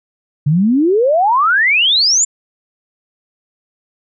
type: exponential sweep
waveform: sine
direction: up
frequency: 138.59 to 7400 Hz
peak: -9 dBFS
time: 0.46-2.25 s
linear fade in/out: 10 ms
effects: none